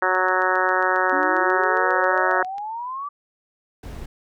harmonic tone, 185 Hz, F#3, in tune, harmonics 2 / 3 / 4 / 5 / 6 / 7 / 8 / 9 / 10, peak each -27 / -26 / -27 / -25 / -27 / -25 / -25 / -26 / -29 dBFS, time 0.02-2.43 s, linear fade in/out 2 ms
click train, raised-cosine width 0.2 ms, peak -26 dBFS, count 19, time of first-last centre 0.15-2.582 s, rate 7.4 Hz
sine exponential sweep, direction up, 277.2 to 1174.7 Hz, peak -27 dBFS, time 1.12-3.09 s, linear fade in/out 10 ms
brown noise, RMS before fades -34 dBFS, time 3.83-4.06 s, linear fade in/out 5 ms
effects none

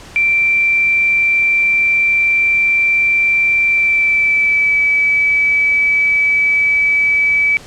sine tone with pitch glide, 2349 to 2295 Hz, D7 to D7, 0 to -40 cents, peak -10 dBFS, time 0.16-7.57 s, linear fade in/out 0 ms, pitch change -40 cents, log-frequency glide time 3.68-4.78 s, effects pink hiss -37 dBFS RMS until 7.66 s + low-pass 8000 Hz 12 dB/octave

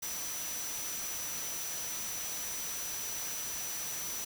sine tone in noise, 5920 Hz, F#8, in tune, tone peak -39 dBFS, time 0.02-4.25 s, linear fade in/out 10 ms, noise white, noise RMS -40 dBFS, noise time 0.02-4.25 s, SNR -2 dB, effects none

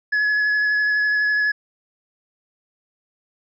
triangle tone with vibrato, 1696 Hz, G#6, 36 cents sharp, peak -15 dBFS, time 0.12-1.52 s, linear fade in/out 10 ms, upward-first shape triangle, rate 12 Hz, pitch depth 15 cents each way, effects resampled to 16000 Hz

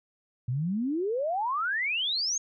sine exponential sweep, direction up, 116.54 to 6645 Hz, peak -26 dBFS, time 0.48-2.38 s, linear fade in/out 5 ms, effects none

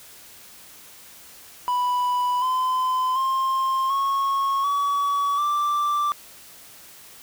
triangle tone with pitch steps, 987.8 / 1022.6 / 1058.7 / 1096 / 1134.7 / 1174.7 Hz, B5 / C6 / C6 / C#6 / C#6 / D6, 0 / -40 / +20 / -20 / +40 / 0 cents, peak -18 dBFS, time 1.68-6.12 s, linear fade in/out 0 ms, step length 740 ms, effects white hiss -46 dBFS RMS until 7.22 s

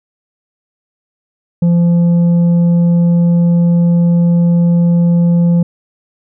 sine tone with tanh clipping, 171.8 Hz, F3, 28 cents flat, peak -8 dBFS, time 1.62-5.63 s, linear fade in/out 5 ms, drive 5 dB, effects none

